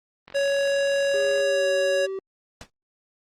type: click train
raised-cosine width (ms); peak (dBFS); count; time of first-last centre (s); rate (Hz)
0.3; -26; 52; 0.28-1.401; 45.5
type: tone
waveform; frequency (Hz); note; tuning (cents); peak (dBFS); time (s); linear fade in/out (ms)
square; 558; C#5; +11; -21; 0.34-2.07; 20
type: tone with pitch glide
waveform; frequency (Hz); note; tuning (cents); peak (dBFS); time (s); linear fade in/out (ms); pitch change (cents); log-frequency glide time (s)
triangle; 406 to 385.2; G#4 to G4; -39 to -30; -26; 1.14-2.19; 2; -91; 1.41-1.67
type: noise with exponential decay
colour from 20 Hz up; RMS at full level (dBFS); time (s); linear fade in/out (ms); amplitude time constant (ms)
pink; -35; 2.61-2.7; 1; 19
effects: low-pass 7000 Hz 12 dB/octave + Opus 24 kbps